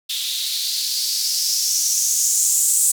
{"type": "noise with band-pass filter sweep", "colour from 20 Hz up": "violet", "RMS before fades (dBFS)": -20, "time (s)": [0.09, 2.92], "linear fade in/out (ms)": 10, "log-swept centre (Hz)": [3500, 8000], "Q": 4.5, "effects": []}